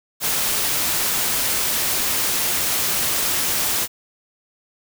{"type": "noise", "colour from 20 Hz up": "white", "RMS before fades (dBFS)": -21, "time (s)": [0.2, 3.88], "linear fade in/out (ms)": 50, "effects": []}